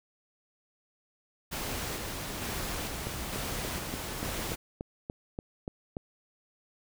pink noise with tremolo, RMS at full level -35 dBFS, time 1.51-4.56 s, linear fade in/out 20 ms, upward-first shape square, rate 1.1 Hz, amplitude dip 25%
click train, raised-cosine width 2 ms, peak -22 dBFS, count 11, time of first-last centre 3.07-5.969 s, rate 3.45 Hz
effects none

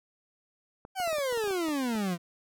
clicks, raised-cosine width 1 ms, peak -30 dBFS, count 12, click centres 0.851 / 1.001 / 1.076 / 1.129 / 1.184 / 1.326 / 1.375 / 1.44 / 1.476 / 1.508 / 1.685 / 1.954 s
40% pulse exponential sweep, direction down, 784 to 166.3 Hz, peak -27 dBFS, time 0.95-2.18 s, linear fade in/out 50 ms
effects none

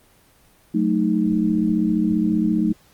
sine chord, D# diminished, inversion first, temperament equal, 185 / 220 / 311.1 Hz, F#3 / A3 / D#4, 0 / 0 / 0 cents, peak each -22 / -20 / -21 dBFS, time 0.74-2.73 s, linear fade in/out 10 ms, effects pink hiss -55 dBFS RMS until 2.93 s + Opus 24 kbps

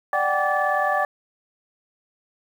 sine tone cluster, 591 / 750 / 789 / 1159 / 1738 Hz, D5 / F#5 / G5 / D6 / A6, +11 / +23 / +11 / -23 / -22 cents, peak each -25 dBFS, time 0.13-1.05 s, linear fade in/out 2 ms, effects tanh soft clip ceiling -8 dBFS + 8-bit

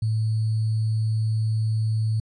sine tone with sample-and-hold, 110 Hz, A2, in tune, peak -20 dBFS, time 0.02-2.2 s, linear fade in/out 5 ms, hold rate 4410 Hz, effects resampled to 22050 Hz

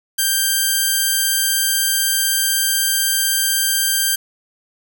5% pulse tone, 1579 Hz, G6, 12 cents sharp, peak -4 dBFS, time 0.18-4.16 s, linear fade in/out 10 ms, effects none

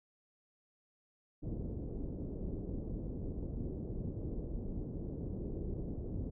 pink low-pass noise, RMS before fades -40 dBFS, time 1.42-6.31 s, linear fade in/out 20 ms, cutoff 430 Hz, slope 24 dB/octave, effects none

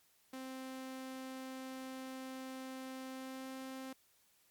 sawtooth tone with pitch glide, 261.6 to 263.3 Hz, C4 to C4, 0 to +11 cents, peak -40 dBFS, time 0.33-3.93 s, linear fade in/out 5 ms, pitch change +11 cents, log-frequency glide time 3.08-3.5 s, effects white hiss -71 dBFS RMS until 4.5 s + MP3 96 kbps

